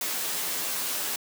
white noise with comb filter, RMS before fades -30 dBFS, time 0.01-1.16 s, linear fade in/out 2 ms, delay 12 ms, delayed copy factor +1, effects high-pass 200 Hz 12 dB/octave

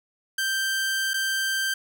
sawtooth tone with dropouts, 1568 Hz, G6, in tune, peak -20 dBFS, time 0.38-1.74 s, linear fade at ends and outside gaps 5 ms, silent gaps 1.135-1.14 s, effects none

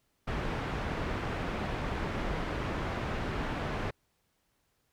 pink low-pass noise, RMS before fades -34 dBFS, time 0.27-3.91 s, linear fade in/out 10 ms, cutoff 2100 Hz, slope 12 dB/octave, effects pink hiss -75 dBFS RMS until 4.92 s

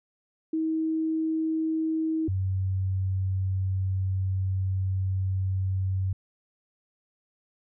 sine tone pair in turn, 319 / 94.84 Hz, D#4 / F#2, +43 / +43 cents, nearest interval octave + major sixth, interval 2100 cents, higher first, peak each -24 dBFS, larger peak neither, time 0.53-2.28 / 2.28-6.13 s, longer second, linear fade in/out 5 ms, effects none

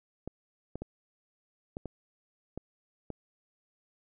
clicks, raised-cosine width 2 ms, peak -24 dBFS, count 7, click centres 0.276 / 0.756 / 0.82 / 1.769 / 1.857 / 2.576 / 3.103 s, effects none

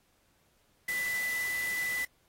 sine tone in noise, 1992 Hz, B6, 14 cents sharp, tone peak -30 dBFS, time 0.88-2.05 s, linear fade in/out 5 ms, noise white, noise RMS -41 dBFS, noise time 0.88-2.05 s, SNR +8 dB, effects pink hiss -70 dBFS RMS until 2.28 s + AAC 48 kbps

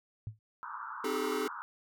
sine tone with exponential decay, 108.4 Hz, A2, 25 cents flat, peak -32 dBFS, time 0.27-0.39 s, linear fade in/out 0 ms, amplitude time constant 25 ms
pink band-pass noise, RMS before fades -42 dBFS, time 0.63-1.62 s, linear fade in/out 0 ms, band 910 to 1500 Hz, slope 96 dB/octave
square chord, A half-diminished seventh, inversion first, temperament equal with one note detuned, 261.6 / 311.1 / 392 / 430 Hz, C4 / Eb4 / G4 / A4, 0 / 0 / 0 / -40 cents, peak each -40 / -40 / -38 / -35 dBFS, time 1.04-1.48 s, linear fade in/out 5 ms
effects none

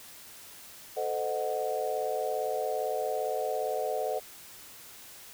sine chord, A diminished seventh, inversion none, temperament equal with one note detuned, 440 / 517.5 / 622.3 / 740 Hz, A4 / C5 / Eb5 / Gb5, 0 / -19 / 0 / 0 cents, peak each -34 dBFS, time 0.96-4.2 s, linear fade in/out 20 ms, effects white hiss -49 dBFS RMS until 5.33 s

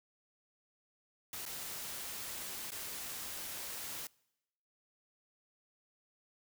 white noise with dropouts, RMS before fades -43 dBFS, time 1.33-4.07 s, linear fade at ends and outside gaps 2 ms, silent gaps 1.454-1.462 / 2.706-2.718 s, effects noise-tail reverb RT60 0.9 s tail -25 dB re dry

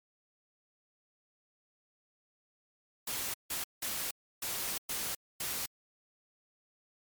white noise bursts at uneven times, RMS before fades -36 dBFS, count 6, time 3.07-3.34 / 3.5-3.64 / 3.82-4.11 / 4.42-4.78 / 4.89-5.15 / 5.4-5.66 s, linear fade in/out 5 ms, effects MP3 96 kbps

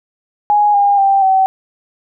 sine tone with pitch steps, 830.6 / 807.9 / 785.8 / 764.3 Hz, G#5 / G#5 / G5 / G5, 0 / -48 / +4 / -44 cents, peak -8 dBFS, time 0.5-1.46 s, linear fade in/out 0 ms, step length 240 ms, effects none

